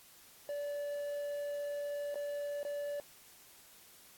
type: tone with dropouts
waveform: triangle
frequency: 578 Hz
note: D5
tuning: 28 cents flat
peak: -34 dBFS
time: 0.49-3 s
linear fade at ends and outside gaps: 1 ms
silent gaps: 2.144-2.156 / 2.631-2.65 s
effects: white hiss -59 dBFS RMS until 4.17 s + AAC 64 kbps